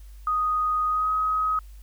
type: tone with pitch glide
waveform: sine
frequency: 1244.5 to 1265.5 Hz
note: D#6 to D#6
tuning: 0 to +29 cents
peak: -21 dBFS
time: 0.27-1.59 s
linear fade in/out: 2 ms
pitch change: +29 cents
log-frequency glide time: 0.89-1.11 s
effects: added 50 Hz sine -41 dBFS peak until 1.82 s + white hiss -60 dBFS RMS until 1.82 s